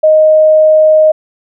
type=tone; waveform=sine; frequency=622.3 Hz; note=D#5; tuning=in tune; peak=-3 dBFS; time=0.03-1.12 s; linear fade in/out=10 ms; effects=none